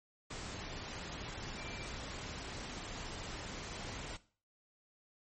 sine tone in noise, 2349 Hz, D7, in tune, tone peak -51 dBFS, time 1.57-1.87 s, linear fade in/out 10 ms, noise pink, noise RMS -44 dBFS, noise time 0.3-4.17 s, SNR -10 dB, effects noise-tail reverb RT60 0.4 s tail -17 dB re dry + MP3 32 kbps

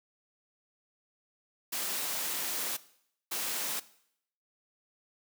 white noise bursts at uneven times, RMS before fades -34 dBFS, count 2, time 1.72-2.77 / 3.31-3.8 s, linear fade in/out 10 ms, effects noise-tail reverb RT60 0.7 s tail -18 dB re dry + high-pass 200 Hz 12 dB/octave

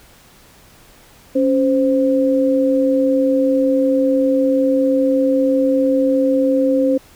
sine tone pair together, 275.8 / 521.1 Hz, C#4 / C5, -9 / -7 cents, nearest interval major seventh, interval 1102 cents, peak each -15 dBFS, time 1.35-6.98 s, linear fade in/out 10 ms, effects pink hiss -47 dBFS RMS until 7.15 s

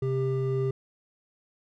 triangle tone pair together, 131.46 / 396.9 Hz, C3 / G4, +9 / +22 cents, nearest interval octave + perfect fifth, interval 1913 cents, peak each -25 / -26 dBFS, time 0.02-0.71 s, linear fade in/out 5 ms, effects none

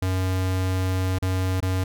square tone with dropouts, 93.2 Hz, F#2, 13 cents sharp, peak -22 dBFS, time 0.02-1.84 s, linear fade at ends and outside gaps 5 ms, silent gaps 1.186-1.223 / 1.604-1.625 s, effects none

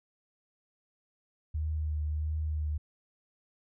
sine tone with vibrato, 76.7 Hz, D#2, 24 cents flat, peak -29 dBFS, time 1.54-2.78 s, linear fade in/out 10 ms, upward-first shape triangle, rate 1.5 Hz, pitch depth 28 cents each way, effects none

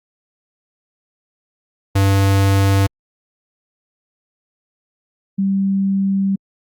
square / sine tone pair in turn, 98 / 194.98 Hz, G2 / G3, 0 / -9 cents, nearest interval octave, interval 1191 cents, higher second, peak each -12 / -14 dBFS, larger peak first, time 1.95-2.87 / 5.38-6.36 s, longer second, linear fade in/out 10 ms, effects Opus 48 kbps

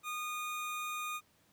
25% pulse tone, 1227 Hz, D#6, 25 cents flat, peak -33 dBFS, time 0.03-1.21 s, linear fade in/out 50 ms, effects pink hiss -69 dBFS RMS until 1.52 s + high-pass 80 Hz 12 dB/octave

